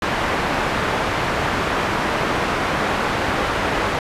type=low-pass noise; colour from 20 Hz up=white; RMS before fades=-21 dBFS; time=0.02-3.99 s; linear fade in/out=2 ms; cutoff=1500 Hz; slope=12 dB/octave; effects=resampled to 32000 Hz